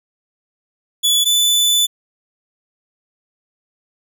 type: tone pair in turn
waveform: sawtooth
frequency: 3432 / 3492 Hz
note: A7 / A7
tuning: -44 / -14 cents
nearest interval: unison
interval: 30 cents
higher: second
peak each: -9 dBFS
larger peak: neither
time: 1.03-1.25 / 1.25-1.87 s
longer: second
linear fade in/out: 20 ms
effects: none